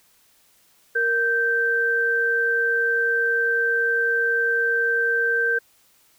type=tone pair together; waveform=sine; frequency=466 / 1562 Hz; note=A#4 / G6; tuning=-1 / -7 cents; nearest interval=octave + major sixth; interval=2094 cents; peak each=-25 / -19 dBFS; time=0.95-5.59 s; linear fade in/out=10 ms; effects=white hiss -59 dBFS RMS until 6.18 s